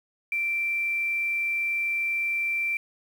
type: tone with quantisation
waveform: sine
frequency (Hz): 2349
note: D7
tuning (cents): 0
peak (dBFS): -24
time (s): 0.32-2.77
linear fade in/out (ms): 2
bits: 8
effects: none